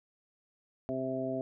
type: harmonic tone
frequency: 131.1 Hz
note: C3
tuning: 4 cents sharp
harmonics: 1 / 2 / 3 / 4 / 5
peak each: -43 / -36 / -39 / -43 / -35 dBFS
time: 0.89-1.41 s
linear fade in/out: 0 ms
effects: none